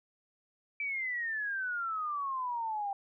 sine exponential sweep, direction down, 2327 to 784 Hz, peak -32 dBFS, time 0.8-2.93 s, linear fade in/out 2 ms, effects none

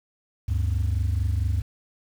sine tone pair together, 73 / 97.44 Hz, D2 / G2, -10 / -10 cents, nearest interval perfect fourth, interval 500 cents, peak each -22 dBFS, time 0.48-1.62 s, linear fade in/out 10 ms, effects tanh soft clip ceiling -18 dBFS + 8-bit

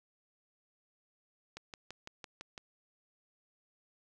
click train, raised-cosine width 0.2 ms, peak -27 dBFS, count 7, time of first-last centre 1.57-2.578 s, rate 5.95 Hz, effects none

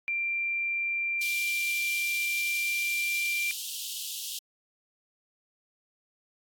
sine tone, 2367 Hz, D7, 13 cents sharp, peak -27 dBFS, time 0.08-3.51 s, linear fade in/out 0 ms
pink high-pass noise, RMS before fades -36 dBFS, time 1.21-4.39 s, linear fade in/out 5 ms, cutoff 2800 Hz, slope 96 dB/octave
effects AAC 64 kbps

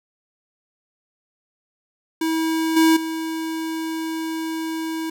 square tone with level steps, 322.4 Hz, E4, 38 cents flat, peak -20 / -13 / -25 dBFS, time 2.21-5.1 s, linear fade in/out 5 ms, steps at 2.76 / 2.96 s, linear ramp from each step 10 ms, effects none

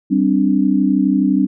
sine chord, G suspended fourth, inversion none, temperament equal with one note detuned, 194.64 / 261.6 / 293.7 Hz, G3 / C4 / D4, -12 / 0 / 0 cents, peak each -16 dBFS, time 0.1-1.47 s, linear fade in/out 20 ms, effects none

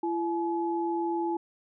sine tone pair together, 338.5 / 852 Hz, E4 / G#5, +46 / +44 cents, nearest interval octave + major third, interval 1598 cents, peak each -28 / -31 dBFS, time 0.03-1.37 s, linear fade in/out 5 ms, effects none

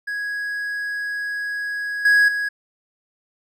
triangle tone with level steps, 1661.2 Hz, G#6, in tune, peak -22 / -10 / -19 dBFS, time 0.07-2.49 s, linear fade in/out 10 ms, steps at 2.05 / 2.28 s, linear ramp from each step 5 ms, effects none

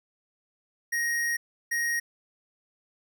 square tone bursts at uneven times, 1875 Hz, A#6, 10 cents sharp, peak -26 dBFS, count 2, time 0.92-1.37 / 1.71-2 s, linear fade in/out 10 ms, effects none

